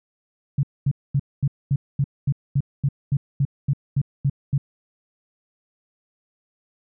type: tone bursts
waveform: sine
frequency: 139 Hz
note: C#3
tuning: 5 cents sharp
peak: -16 dBFS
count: 15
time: 0.58-4.58 s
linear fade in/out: 5 ms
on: 52 ms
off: 230 ms
effects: none